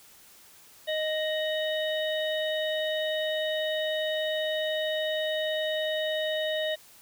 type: harmonic tone with a mistuned harmonic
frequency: 622.3 Hz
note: D#5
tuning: in tune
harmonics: 1 / 3 / 5 / 6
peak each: -28 / -35 / -37 / -35 dBFS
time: 0.87-6.76 s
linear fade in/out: 20 ms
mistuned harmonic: 5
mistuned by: -74 cents
effects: white hiss -54 dBFS RMS until 7.01 s

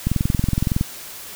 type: click train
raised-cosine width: 5 ms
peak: -6 dBFS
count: 17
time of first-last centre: 0.07-0.811 s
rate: 21.6 Hz
effects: white hiss -36 dBFS RMS until 1.35 s

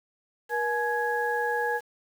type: tone cluster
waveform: sine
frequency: 477.7 / 848 / 1662 Hz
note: A#4 / G#5 / G#6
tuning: +42 / +36 / +1 cents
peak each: -29 dBFS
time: 0.49-1.81 s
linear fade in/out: 50 ms
effects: 8-bit

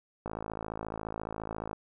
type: click train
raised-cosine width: 1 ms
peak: -22 dBFS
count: 81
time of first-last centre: 0.26-1.731 s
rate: 54.4 Hz
effects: none

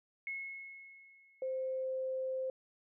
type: tone with exponential decay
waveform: sine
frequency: 2179 Hz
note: C#7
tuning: 30 cents flat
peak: -36 dBFS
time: 0.27-1.84 s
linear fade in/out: 1 ms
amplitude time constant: 340 ms
type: tone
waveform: sine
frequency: 522 Hz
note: C5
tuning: 4 cents flat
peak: -34 dBFS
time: 1.42-2.5 s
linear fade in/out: 2 ms
effects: none

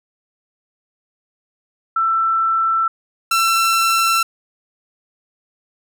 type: tone pair in turn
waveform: sine / sawtooth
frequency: 1334 / 1344.1 Hz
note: E6 / E6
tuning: +20 / +33 cents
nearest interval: unison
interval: 13 cents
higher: second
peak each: -14 / -10 dBFS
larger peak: second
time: 1.96-2.88 / 3.31-4.23 s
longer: neither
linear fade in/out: 5 ms
effects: none

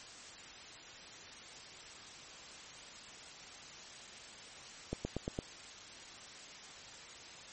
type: accelerating click train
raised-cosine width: 2 ms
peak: -22 dBFS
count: 5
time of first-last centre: 4.93-5.389 s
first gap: 120 ms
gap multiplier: 0.97
effects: white hiss -51 dBFS RMS until 7.52 s + MP3 32 kbps

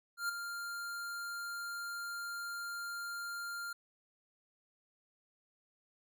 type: tone with ADSR envelope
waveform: square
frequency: 1396.9 Hz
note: F6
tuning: in tune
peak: -32 dBFS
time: 0.17-3.73 s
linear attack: 120 ms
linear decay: 9 ms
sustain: -8 dB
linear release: 5 ms
effects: none

